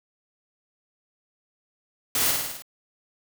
white noise with echo, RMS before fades -24 dBFS, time 2.15-2.31 s, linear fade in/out 2 ms, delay 52 ms, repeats 6, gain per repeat -3 dB, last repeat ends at 2.622 s, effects none

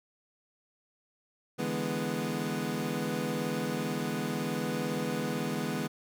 25% pulse chord, E dominant seventh, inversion third, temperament equal, 146.83 / 164.81 / 207.7 / 246.9 Hz, D3 / E3 / G#3 / B3, 0 / 0 / 0 / 0 cents, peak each -35 / -33 / -32 / -31 dBFS, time 1.58-5.88 s, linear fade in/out 20 ms, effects none

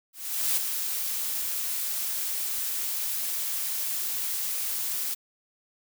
blue noise with ADSR envelope, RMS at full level -24 dBFS, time 0.13-5.15 s, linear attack 440 ms, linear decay 10 ms, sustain -6 dB, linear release 17 ms, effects none

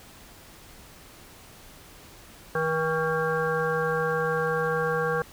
harmonic tone with a mistuned harmonic, 160 Hz, D#3, 49 cents sharp, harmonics 1 / 3 / 5 / 7 / 9 / 10, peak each -32 / -26 / -34 / -32 / -34 / -31 dBFS, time 2.55-5.22 s, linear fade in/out 2 ms, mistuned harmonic 9, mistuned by -67 cents, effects pink hiss -49 dBFS RMS until 5.32 s

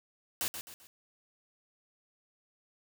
white noise with echo, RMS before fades -33 dBFS, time 0.41-0.48 s, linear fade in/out 0 ms, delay 130 ms, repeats 3, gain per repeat -8 dB, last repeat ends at 0.87 s, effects none

